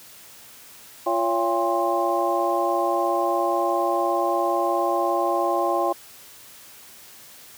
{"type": "tone cluster", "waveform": "sine", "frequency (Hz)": [346.2, 563, 680, 803, 1055], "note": ["F4", "C#5", "F5", "G5", "C6"], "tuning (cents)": [-15, 27, -46, 41, 14], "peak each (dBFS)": -26, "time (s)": [1.06, 5.93], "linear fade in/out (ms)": 10, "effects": ["white hiss -46 dBFS RMS until 7.57 s", "high-pass 60 Hz 12 dB/octave"]}